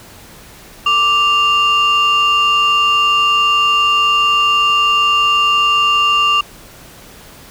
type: tone pair together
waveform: sine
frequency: 1174.7 / 2792 Hz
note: D6 / F7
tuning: 0 / -1 cents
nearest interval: octave + minor third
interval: 1499 cents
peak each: -11 dBFS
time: 0.86-6.41 s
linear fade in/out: 5 ms
effects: tanh soft clip ceiling -6 dBFS + pink hiss -39 dBFS RMS until 7.5 s